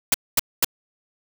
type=noise bursts; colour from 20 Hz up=white; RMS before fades=-17 dBFS; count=3; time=0.12-0.646 s; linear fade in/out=2 ms; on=22 ms; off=230 ms; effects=none